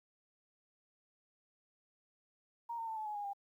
sine tone with pitch steps, 935 / 911 / 887.6 / 864.9 / 842.7 / 821 / 800 Hz, A#5 / A#5 / A5 / A5 / G#5 / G#5 / G5, +5 / -40 / +15 / -30 / +25 / -20 / +35 cents, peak -38 dBFS, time 2.69-3.334 s, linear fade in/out 10 ms, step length 92 ms, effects 12-bit

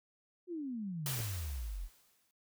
sine exponential sweep, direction down, 370 to 38.7 Hz, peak -37 dBFS, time 0.47-1.89 s, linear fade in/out 50 ms
white noise with exponential decay, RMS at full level -37 dBFS, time 1.06-2.31 s, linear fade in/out 1 ms, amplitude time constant 270 ms
clicks, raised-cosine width 2 ms, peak -34 dBFS, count 2, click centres 1.191 / 1.203 s
effects noise-tail reverb RT60 0.2 s tail -25 dB re dry

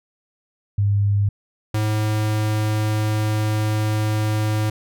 sine / square tone pair in turn, 101.2 / 107.37 Hz, G#2 / A2, -44 / -42 cents, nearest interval minor second, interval 102 cents, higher second, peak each -15 / -19 dBFS, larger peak first, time 0.78-1.29 / 1.74-4.7 s, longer second, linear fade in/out 5 ms, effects none

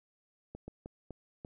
slowing click train, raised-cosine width 2 ms, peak -30 dBFS, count 5, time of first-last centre 0.55-1.449 s, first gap 130 ms, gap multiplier 1.38, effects none

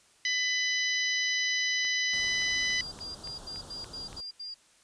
harmonic tone, 999 Hz, B5, 20 cents sharp, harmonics 2 / 3 / 4 / 5 / 6, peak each -29 / -34 / -35 / -35 / -37 dBFS, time 0.25-2.81 s, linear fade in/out 2 ms
click train, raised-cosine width 0.3 ms, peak -30 dBFS, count 9, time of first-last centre 1.85-4.129 s, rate 3.51 Hz
pink band-stop noise, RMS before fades -47 dBFS, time 2.13-4.21 s, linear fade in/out 10 ms, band 1500 to 3200 Hz, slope 48 dB/octave
sine tone bursts, 4802 Hz, D8, 38 cents sharp, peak -37 dBFS, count 8, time 2.77-4.544 s, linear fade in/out 10 ms, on 150 ms, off 82 ms
effects white hiss -62 dBFS RMS until 4.83 s + resampled to 22050 Hz

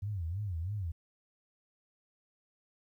sine tone with vibrato, 92.5 Hz, F#2, in tune, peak -33 dBFS, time 0.02-0.92 s, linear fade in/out 10 ms, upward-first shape sine, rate 3.1 Hz, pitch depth 240 cents each way, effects 12-bit

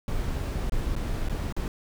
brown noise with dropouts, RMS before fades -28 dBFS, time 0.08-1.68 s, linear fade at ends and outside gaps 1 ms, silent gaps 0.697-0.721 / 0.954-0.963 / 1.287-1.296 / 1.525-1.565 s, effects none

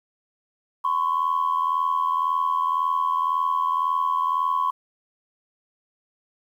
sine tone pair together, 1018.1 / 1100 Hz, C6 / C#6, -48 / -14 cents, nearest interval minor second, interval 134 cents, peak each -22 dBFS, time 0.84-4.71 s, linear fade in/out 10 ms, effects tanh soft clip ceiling -14 dBFS + 9-bit

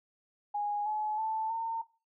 sine tone with pitch steps, 826 / 852.7 / 880.2 / 908.6 Hz, G#5 / G#5 / A5 / A#5, -10 / +45 / 0 / -45 cents, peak -30 dBFS, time 0.54-1.82 s, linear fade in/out 10 ms, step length 320 ms, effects noise-tail reverb RT60 0.3 s tail -17 dB re dry

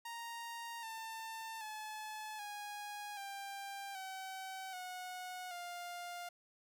sawtooth tone with pitch steps, 932.3 / 895.4 / 859.9 / 825.8 / 793.1 / 761.6 / 731.5 / 702.5 Hz, A#5 / A5 / A5 / G#5 / G5 / F#5 / F#5 / F5, 0 / +30 / -40 / -10 / +20 / +50 / -20 / +10 cents, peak -40 dBFS, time 0.05-6.29 s, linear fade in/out 5 ms, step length 780 ms, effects none

